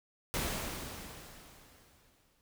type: noise with exponential decay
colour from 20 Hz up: pink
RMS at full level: -33 dBFS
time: 0.34-2.41 s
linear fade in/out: 0 ms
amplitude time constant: 450 ms
effects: none